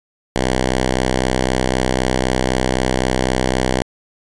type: tone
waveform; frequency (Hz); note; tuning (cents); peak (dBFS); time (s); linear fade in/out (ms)
5% pulse; 63.9; C2; -40; -4; 0.36-3.82; 0
effects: resampled to 22050 Hz